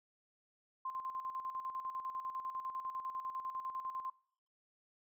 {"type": "tone with tremolo", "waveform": "sine", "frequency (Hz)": 1046.5, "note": "C6", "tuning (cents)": 0, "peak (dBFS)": -37, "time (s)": [0.85, 4.1], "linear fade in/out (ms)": 5, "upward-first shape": "square", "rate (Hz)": 10, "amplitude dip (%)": 60, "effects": ["noise-tail reverb RT60 0.6 s tail -23 dB re dry"]}